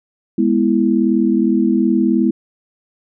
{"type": "chord", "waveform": "sine", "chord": "E major", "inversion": "first", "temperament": "equal", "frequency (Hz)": [207.7, 246.9, 329.6], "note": ["G#3", "B3", "E4"], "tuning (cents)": [0, 0, 0], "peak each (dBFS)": -16, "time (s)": [0.38, 2.31], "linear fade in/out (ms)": 5, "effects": []}